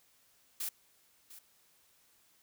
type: noise with echo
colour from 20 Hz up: blue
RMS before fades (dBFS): -37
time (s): 0.6-0.69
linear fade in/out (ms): 5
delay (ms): 700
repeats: 1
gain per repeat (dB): -15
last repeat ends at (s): 1.39
effects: white hiss -68 dBFS RMS until 2.42 s